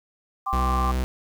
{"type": "chord", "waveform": "sine", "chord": "G suspended fourth", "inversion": "none", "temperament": "equal", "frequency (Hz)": [784, 1046.5, 1174.7], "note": ["G5", "C6", "D6"], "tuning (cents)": [0, 0, 0], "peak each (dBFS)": [-30, -29, -26], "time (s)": [0.46, 0.92], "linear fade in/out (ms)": 10}
{"type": "tone", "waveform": "45% pulse", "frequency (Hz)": 63.7, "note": "C2", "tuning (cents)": -46, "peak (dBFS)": -22, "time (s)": [0.53, 1.04], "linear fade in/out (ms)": 0}
{"effects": ["9-bit"]}